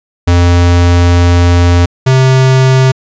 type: tone pair in turn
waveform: square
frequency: 87.31 / 131.07 Hz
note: F2 / C3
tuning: 0 / +3 cents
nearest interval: perfect fifth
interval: 703 cents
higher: second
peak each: -5 dBFS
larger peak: neither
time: 0.27-1.86 / 2.06-2.92 s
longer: first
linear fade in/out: 10 ms
effects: resampled to 16000 Hz